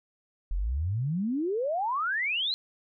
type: exponential sweep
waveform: sine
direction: up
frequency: 39.35 to 4186 Hz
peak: -26 dBFS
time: 0.51-2.54 s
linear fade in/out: 0 ms
effects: none